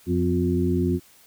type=harmonic tone with a mistuned harmonic; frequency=88.8 Hz; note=F2; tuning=29 cents sharp; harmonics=1 / 2 / 3 / 4; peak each=-25 / -25 / -25 / -25 dBFS; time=0.06-1 s; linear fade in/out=50 ms; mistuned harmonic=3; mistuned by=-58 cents; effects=white hiss -54 dBFS RMS until 1.26 s